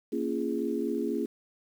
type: chord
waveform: sine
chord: Bb minor seventh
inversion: none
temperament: equal with one note detuned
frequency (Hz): 233.1 / 277.2 / 341.1 / 415.3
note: Bb3 / Db4 / F4 / Ab4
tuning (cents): 0 / 0 / -41 / 0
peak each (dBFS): -33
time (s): 0.12-1.26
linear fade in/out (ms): 10
effects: 9-bit

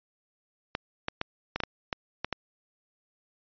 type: clicks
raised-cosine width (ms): 0.3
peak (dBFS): -13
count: 9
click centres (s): 0.751 / 1.084 / 1.214 / 1.56 / 1.603 / 1.636 / 1.928 / 2.246 / 2.327
effects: resampled to 11025 Hz

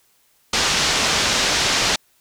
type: low-pass noise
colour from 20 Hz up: white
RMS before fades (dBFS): -19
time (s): 0.53-1.96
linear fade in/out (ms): 5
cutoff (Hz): 6200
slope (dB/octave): 24
effects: white hiss -60 dBFS RMS until 2.2 s

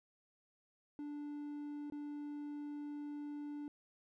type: tone with dropouts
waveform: triangle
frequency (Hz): 292.8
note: D4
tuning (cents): -5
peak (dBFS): -40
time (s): 0.99-3.68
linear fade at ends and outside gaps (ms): 1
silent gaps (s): 1.9-1.922
effects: none

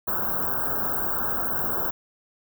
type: band-stop noise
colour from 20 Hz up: white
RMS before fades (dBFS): -26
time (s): 0.07-1.91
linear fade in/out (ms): 10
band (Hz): 1600 to 15000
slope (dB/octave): 96
effects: none

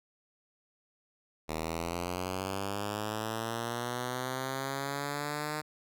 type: linear sweep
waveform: 5% pulse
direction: up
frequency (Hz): 77.78 to 153.1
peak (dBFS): -22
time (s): 1.48-5.62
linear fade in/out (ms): 20
effects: none

